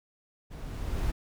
brown noise with level ramp, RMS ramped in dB -41 to -28 dBFS, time 0.5-1.12 s, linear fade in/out 20 ms, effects none

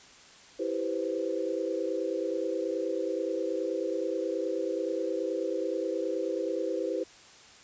sine chord, C major seventh, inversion first, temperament equal, 329.6 / 392 / 493.9 / 523.3 Hz, E4 / G4 / B4 / C5, 0 / 0 / 0 / 0 cents, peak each -34 dBFS, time 0.59-7.04 s, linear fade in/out 10 ms, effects white hiss -53 dBFS RMS until 7.63 s + resampled to 16000 Hz

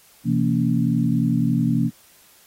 sine tone cluster, 128.4 / 167.9 / 231.3 / 282.2 Hz, C3 / E3 / A#3 / C#4, -32 / +32 / -13 / +31 cents, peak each -23 / -22 / -21 / -25 dBFS, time 0.24-1.91 s, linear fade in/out 50 ms, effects white hiss -53 dBFS RMS until 2.46 s + AAC 48 kbps

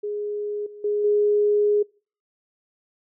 sine tone with level steps, 415.3 Hz, G#4, in tune, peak -25 / -38 / -20 / -16 dBFS, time 0.03-1.83 s, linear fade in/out 10 ms, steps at 0.66 / 0.84 / 1.04 s, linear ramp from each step 5 ms, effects noise-tail reverb RT60 0.4 s tail -26 dB re dry

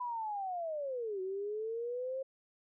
sine linear two-way sweep, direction down then up, 1000 to 370 to 537 Hz, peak -35 dBFS, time 0-2.23 s, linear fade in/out 10 ms, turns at 1.21 s, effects none

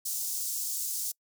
pink high-pass noise, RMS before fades -33 dBFS, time 0.05-1.12 s, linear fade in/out 10 ms, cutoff 5900 Hz, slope 24 dB/octave, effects noise-tail reverb RT60 0.1 s tail -26 dB re dry

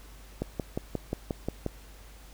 click train, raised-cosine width 2 ms, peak -16 dBFS, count 8, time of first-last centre 0.42-1.663 s, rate 5.63 Hz, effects added 50 Hz sine -48 dBFS peak until 2.33 s + pink hiss -54 dBFS RMS until 2.33 s

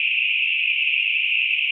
white band-pass noise, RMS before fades -21 dBFS, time 0-1.71 s, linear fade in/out 2 ms, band 2400 to 2800 Hz, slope 96 dB/octave, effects none

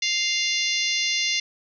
harmonic tone, 698.5 Hz, F5, in tune, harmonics 3 / 4 / 5 / 6 / 7 / 8 / 9, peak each -27 / -28 / -29 / -30 / -30 / -31 / -32 dBFS, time 0.02-1.4 s, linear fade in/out 5 ms, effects none

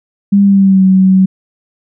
sine tone with pitch glide, 200.1 to 188.87 Hz, G3 to F#3, +36 to +36 cents, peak -4 dBFS, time 0.32-1.26 s, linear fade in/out 10 ms, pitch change -100 cents, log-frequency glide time 0.43-0.84 s, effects none

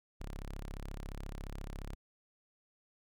sawtooth tone, 34.32 Hz, C#1, 16 cents flat, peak -37 dBFS, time 0.2-1.95 s, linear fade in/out 10 ms, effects none

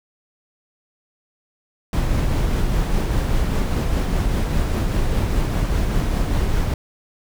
brown noise with tremolo, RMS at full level -18 dBFS, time 1.93-6.74 s, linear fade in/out 2 ms, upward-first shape triangle, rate 5 Hz, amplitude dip 30%, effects none

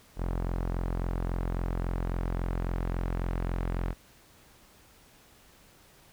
sawtooth tone with low-pass filter sweep, 43.65 Hz, F1, in tune, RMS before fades -31 dBFS, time 0.16-3.95 s, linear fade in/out 50 ms, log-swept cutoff 1200 to 1900 Hz, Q 0.87, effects pink hiss -58 dBFS RMS until 6.12 s

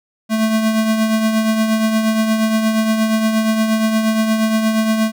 square tone with tremolo, 220 Hz, A3, in tune, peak -12 dBFS, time 0.29-5.12 s, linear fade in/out 50 ms, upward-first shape triangle, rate 8.5 Hz, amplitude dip 50%, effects none

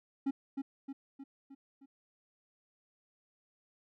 triangle tone with echo, 273.4 Hz, C#4, 24 cents flat, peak -27 dBFS, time 0.26-0.31 s, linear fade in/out 10 ms, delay 310 ms, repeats 5, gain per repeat -5 dB, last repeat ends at 1.86 s, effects none

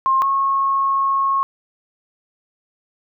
sine tone pair in turn, 1064 / 1091.4 Hz, C6 / C#6, +29 / -27 cents, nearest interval unison, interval 44 cents, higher second, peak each -13 / -15 dBFS, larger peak first, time 0.06-0.22 / 0.22-1.43 s, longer second, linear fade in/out 0 ms, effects none

